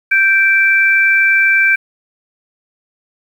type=tone pair together; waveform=sine; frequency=1568 / 2336 Hz; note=G6 / D7; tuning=0 / -10 cents; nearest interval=perfect fifth; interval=690 cents; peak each=-11 dBFS; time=0.11-1.76 s; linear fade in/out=10 ms; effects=7-bit